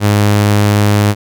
sawtooth tone, 103.4 Hz, G#2, 7 cents flat, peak -4 dBFS, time 0-1.15 s, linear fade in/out 50 ms, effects none

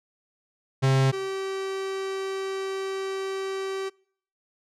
45% pulse tone pair in turn, 133.6 / 386 Hz, C3 / G4, +36 / -27 cents, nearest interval octave + tritone, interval 1837 cents, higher second, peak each -18 / -28 dBFS, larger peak first, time 0.82-1.12 / 1.12-3.9 s, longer second, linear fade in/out 20 ms, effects noise-tail reverb RT60 0.6 s tail -26 dB re dry + low-pass 7000 Hz 12 dB/octave

